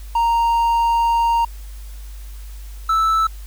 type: tone pair in turn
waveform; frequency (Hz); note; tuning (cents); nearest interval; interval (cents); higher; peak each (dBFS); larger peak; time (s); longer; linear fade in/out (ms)
triangle; 930 / 1315.2; A#5 / E6; -4 / -4; tritone; 600; second; -12; neither; 0.15-1.45 / 2.89-3.27; first; 5
effects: added 50 Hz sine -31 dBFS peak until 3.46 s + white hiss -47 dBFS RMS until 3.46 s

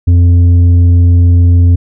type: tone with tanh clipping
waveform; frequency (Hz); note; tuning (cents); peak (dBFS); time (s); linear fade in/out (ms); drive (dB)
triangle; 87.31; F2; 0; -4; 0.07-1.76; 10; 10
effects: none

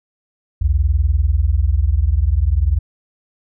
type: tone pair together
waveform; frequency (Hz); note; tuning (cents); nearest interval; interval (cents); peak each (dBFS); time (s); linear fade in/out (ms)
sine; 60.3 / 80.58; B1 / E2; -41 / -39; perfect fourth; 502; -15; 0.61-2.79; 10
effects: none

